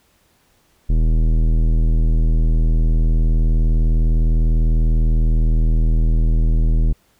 sine tone with tanh clipping, 40.11 Hz, E1, 47 cents flat, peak -14 dBFS, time 0.89-6.93 s, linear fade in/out 10 ms, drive 15 dB, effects pink hiss -59 dBFS RMS until 7.19 s

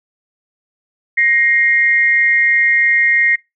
sine tone pair together, 1877 / 2120 Hz, A#6 / C7, +11 / +22 cents, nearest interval major second, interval 211 cents, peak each -13 dBFS, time 1.17-3.36 s, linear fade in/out 10 ms, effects noise-tail reverb RT60 0.2 s tail -22 dB re dry

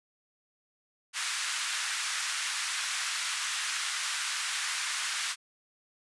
pink band-pass noise, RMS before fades -33 dBFS, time 1.13-5.36 s, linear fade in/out 50 ms, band 1300 to 10000 Hz, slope 24 dB/octave, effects resampled to 24000 Hz

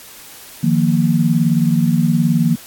sine chord, Eb suspended second, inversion none, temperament equal, 155.56 / 174.61 / 233.1 Hz, Eb3 / F3 / Bb3, 0 / 0 / 0 cents, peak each -16 dBFS, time 0.63-2.56 s, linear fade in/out 10 ms, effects white hiss -38 dBFS RMS until 2.66 s + AAC 64 kbps

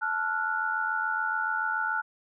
sine tone cluster, 875 / 1374 / 1461 Hz, A5 / F6 / F#6, -10 / -29 / -22 cents, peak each -32 / -31 / -29 dBFS, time 0.01-2.02 s, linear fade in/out 20 ms, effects none

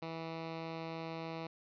10% pulse tone, 163.3 Hz, E3, 16 cents flat, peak -32 dBFS, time 0.02-1.47 s, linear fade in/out 5 ms, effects resampled to 11025 Hz + 11-bit

